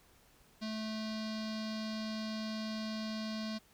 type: tone with low-pass filter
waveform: square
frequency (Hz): 217.9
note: A3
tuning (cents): -17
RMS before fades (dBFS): -39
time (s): 0.61-3.59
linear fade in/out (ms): 20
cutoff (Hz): 4600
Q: 4.4
effects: pink hiss -65 dBFS RMS until 3.73 s